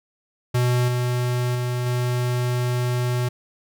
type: tone with level steps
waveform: square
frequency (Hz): 123.47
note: B2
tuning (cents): 0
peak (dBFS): -18 / -21 / -23 / -21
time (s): 0.54-3.29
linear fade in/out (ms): 10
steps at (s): 0.88 / 1.55 / 1.86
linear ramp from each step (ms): 2
effects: none

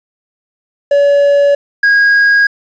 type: tone pair in turn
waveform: triangle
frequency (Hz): 569 / 1639.4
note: C#5 / G#6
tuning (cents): +45 / -23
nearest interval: octave + tritone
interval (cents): 1832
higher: second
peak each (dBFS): -4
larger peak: neither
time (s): 0.91-1.55 / 1.83-2.47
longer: neither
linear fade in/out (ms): 5
effects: resampled to 16000 Hz + 7-bit

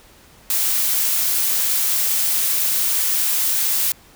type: noise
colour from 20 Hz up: blue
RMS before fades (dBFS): -19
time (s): 0.5-3.92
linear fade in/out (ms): 2
effects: pink hiss -49 dBFS RMS until 4.15 s

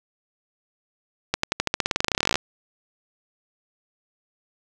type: accelerating click train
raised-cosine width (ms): 0.2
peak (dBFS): -3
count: 25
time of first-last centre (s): 1.34-2.356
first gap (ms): 94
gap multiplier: 0.92
effects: none

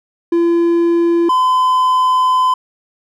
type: tone pair in turn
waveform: triangle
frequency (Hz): 340 / 1018.8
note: F4 / C6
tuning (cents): -46 / -46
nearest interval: octave + perfect fifth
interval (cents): 1900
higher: second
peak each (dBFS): -8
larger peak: neither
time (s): 0.32-1.29 / 1.29-2.54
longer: second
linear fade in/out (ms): 5
effects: none

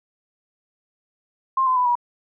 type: tone with pitch steps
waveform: sine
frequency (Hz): 1058 / 1026.1 / 995.2 / 965.2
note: C6 / C6 / B5 / B5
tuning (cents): +19 / -34 / +13 / -40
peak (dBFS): -16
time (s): 1.57-1.954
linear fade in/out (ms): 5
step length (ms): 96
effects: none

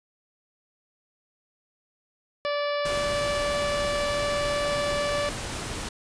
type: harmonic tone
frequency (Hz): 581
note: D5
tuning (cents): -19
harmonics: 1 / 2 / 3 / 4 / 5 / 6 / 7 / 8 / 9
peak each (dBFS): -26 / -32 / -36 / -38 / -40 / -42 / -43 / -44 / -45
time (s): 2.45-5.29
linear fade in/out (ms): 0
type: noise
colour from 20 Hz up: pink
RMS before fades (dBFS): -33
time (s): 2.85-5.89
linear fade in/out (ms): 5
effects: resampled to 22050 Hz

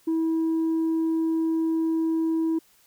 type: tone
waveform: sine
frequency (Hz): 324.4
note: E4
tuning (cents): -28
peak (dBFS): -19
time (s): 0.07-2.59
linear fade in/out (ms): 10
effects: tanh soft clip ceiling -20 dBFS + white hiss -60 dBFS RMS until 2.86 s

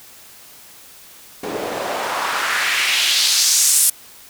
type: noise with band-pass filter sweep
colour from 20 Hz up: white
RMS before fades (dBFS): -18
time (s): 1.43-3.9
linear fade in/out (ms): 5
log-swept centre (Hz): 340 to 10000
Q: 1.8
effects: white hiss -43 dBFS RMS until 4.29 s

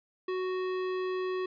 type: tone with hard clipping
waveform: sine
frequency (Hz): 370.6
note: F#4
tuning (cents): +3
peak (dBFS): -32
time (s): 0.28-1.46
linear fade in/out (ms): 5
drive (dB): 16
effects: resampled to 11025 Hz

